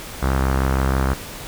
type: tone with low-pass filter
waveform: sawtooth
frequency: 66.3 Hz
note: C2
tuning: 23 cents sharp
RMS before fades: -19 dBFS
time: 0.22-1.14 s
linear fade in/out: 10 ms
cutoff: 1400 Hz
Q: 2.3
effects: pink hiss -34 dBFS RMS until 1.47 s